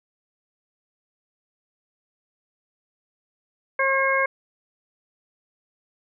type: harmonic tone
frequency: 539 Hz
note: C#5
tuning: 49 cents flat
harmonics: 1 / 2 / 3 / 4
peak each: -24 / -24 / -24 / -24 dBFS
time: 3.79-4.26 s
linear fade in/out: 5 ms
effects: none